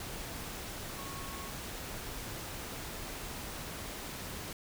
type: tone in noise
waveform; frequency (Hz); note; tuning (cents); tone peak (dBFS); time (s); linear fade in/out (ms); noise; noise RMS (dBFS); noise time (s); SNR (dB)
sine; 1100; C#6; -14; -47; 0.98-1.5; 2; pink; -42; 0-4.53; -8
effects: none

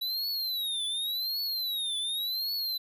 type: tone with vibrato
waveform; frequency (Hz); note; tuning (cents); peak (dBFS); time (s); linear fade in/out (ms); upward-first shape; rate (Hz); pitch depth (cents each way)
square; 3919; B7; -14; -30; 0.01-2.78; 10; triangle; 0.89; 220
effects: none

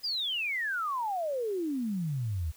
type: exponential sweep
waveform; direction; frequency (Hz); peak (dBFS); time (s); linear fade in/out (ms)
sine; down; 5040 to 73.5; -29; 0.03-2.52; 20
effects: white hiss -57 dBFS RMS until 2.56 s

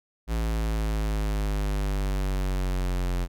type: exponential sweep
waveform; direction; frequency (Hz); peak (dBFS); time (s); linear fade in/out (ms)
square; down; 56 to 44.34; -25; 0.27-3.28; 50
effects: none

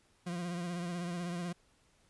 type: tone with vibrato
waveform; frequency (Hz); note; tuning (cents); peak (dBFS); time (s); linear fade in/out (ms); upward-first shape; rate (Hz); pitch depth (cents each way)
40% pulse; 174.61; F3; 0; -35; 0.26-1.53; 10; triangle; 16; 56
effects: pink hiss -69 dBFS RMS until 2.09 s + resampled to 24000 Hz

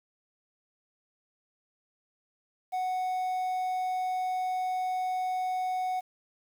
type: tone with quantisation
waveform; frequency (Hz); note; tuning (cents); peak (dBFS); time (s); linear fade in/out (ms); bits
triangle; 740; F#5; 0; -26; 2.72-6.01; 20; 9
effects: none

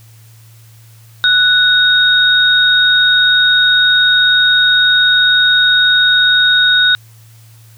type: tone pair together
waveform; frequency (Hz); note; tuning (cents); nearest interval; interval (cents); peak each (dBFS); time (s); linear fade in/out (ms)
sine; 1480 / 3741; F#6 / A#7; 0 / +5; octave + major third; 1605; -10; 1.24-6.95; 0
effects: added 112 Hz sine -39 dBFS peak until 7.77 s + white hiss -48 dBFS RMS until 7.77 s

